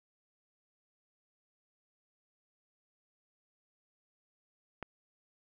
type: click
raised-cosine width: 0.5 ms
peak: -24 dBFS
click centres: 4.827 s
effects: none